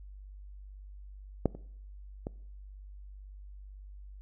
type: clicks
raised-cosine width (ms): 2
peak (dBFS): -11 / -30 / -22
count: 3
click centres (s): 1.457 / 1.55 / 2.269
effects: noise-tail reverb RT60 0.7 s tail -23 dB re dry + added 49 Hz sine -45 dBFS peak until 4.21 s